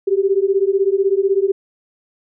sine beating tone pair, 383.3 / 399.3 Hz, G4 / G4, -39 / +32 cents, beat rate 16 Hz, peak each -16 dBFS, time 0.07-1.52 s, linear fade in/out 10 ms, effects none

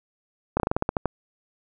slowing click train, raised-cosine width 1 ms, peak -8 dBFS, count 10, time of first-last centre 0.57-1.057 s, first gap 29 ms, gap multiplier 1.15, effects none

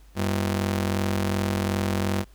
sawtooth ring-modulated tone, 143.7 Hz, D3, 37 cents flat, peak -16 dBFS, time 0.15-2.25 s, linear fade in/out 50 ms, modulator 50.5 Hz, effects added 50 Hz sine -48 dBFS peak until 2.34 s + pink hiss -60 dBFS RMS until 2.34 s

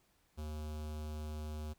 square tone with notch filter, 76.3 Hz, D#2, 33 cents flat, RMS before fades -42 dBFS, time 0.37-1.74 s, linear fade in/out 20 ms, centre 1900 Hz, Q 1.6, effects pink hiss -73 dBFS RMS until 1.78 s

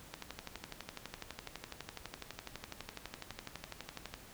click train, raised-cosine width 0.2 ms, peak -24 dBFS, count 49, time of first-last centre 0.14-4.14 s, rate 12 Hz, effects pink hiss -55 dBFS RMS until 4.33 s

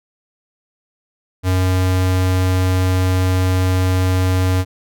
square tone, 92.5 Hz, F#2, in tune, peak -14 dBFS, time 1.43-4.65 s, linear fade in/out 50 ms, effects none

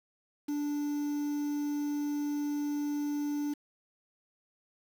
triangle tone with quantisation, 292.1 Hz, D4, 9 cents flat, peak -28 dBFS, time 0.48-3.54 s, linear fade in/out 10 ms, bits 8, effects none

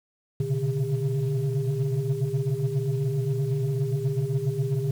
sine tone cluster, 121.8 / 128.9 / 138.2 / 145.8 / 402.3 Hz, B2 / C3 / C#3 / D3 / G4, -24 / -26 / -5 / -12 / +45 cents, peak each -29 / -30 / -28 / -27 / -30 dBFS, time 0.4-4.91 s, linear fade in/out 5 ms, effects tanh soft clip ceiling -17 dBFS + 8-bit

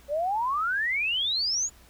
sine exponential sweep, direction up, 554.4 to 7000 Hz, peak -24 dBFS, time 0.08-1.7 s, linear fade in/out 50 ms, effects added 60 Hz sine -56 dBFS peak until 1.89 s + pink hiss -56 dBFS RMS until 1.89 s

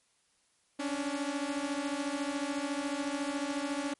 sawtooth beating tone pair, 277.2 / 291.2 Hz, C#4 / D4, 0 / -15 cents, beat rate 14 Hz, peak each -31 dBFS, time 0.79-3.94 s, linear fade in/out 10 ms, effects white hiss -71 dBFS RMS until 3.99 s + MP3 48 kbps

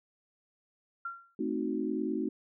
sine tone with exponential decay, 1375 Hz, F6, 27 cents flat, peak -32 dBFS, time 1.05-1.35 s, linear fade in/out 5 ms, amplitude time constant 65 ms
sine chord, A diminished seventh, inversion none, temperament equal, 220 / 261.6 / 311.1 / 370 Hz, A3 / C4 / Eb4 / Gb4, 0 / 0 / 0 / 0 cents, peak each -36 / -35 / -34 / -36 dBFS, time 1.39-2.29 s, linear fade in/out 5 ms
effects none

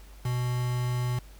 triangle tone with quantisation, 123.47 Hz, B2, in tune, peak -24 dBFS, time 0.25-1.19 s, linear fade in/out 5 ms, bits 6, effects added 50 Hz sine -46 dBFS peak until 1.39 s + pink hiss -56 dBFS RMS until 1.39 s

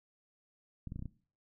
clicks, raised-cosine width 5 ms, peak -29 dBFS, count 6, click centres 0.873 / 0.921 / 0.96 / 0.993 / 1.024 / 1.057 s, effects noise-tail reverb RT60 0.4 s tail -18 dB re dry

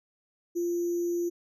sine tone with sample-and-hold, 346.2 Hz, F4, 15 cents flat, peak -26 dBFS, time 0.55-1.3 s, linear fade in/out 20 ms, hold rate 6300 Hz, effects resampled to 32000 Hz

